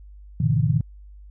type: chord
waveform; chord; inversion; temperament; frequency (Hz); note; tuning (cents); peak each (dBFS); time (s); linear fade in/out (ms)
sine; E half-diminished seventh; first; just; 98.89 / 118.67 / 148.33 / 164.81; G2 / Bb2 / D3 / E3; +16 / +31 / +18 / 0; -26 / -21 / -21 / -25; 0.4-0.81; 5
effects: added 50 Hz sine -41 dBFS peak until 1.3 s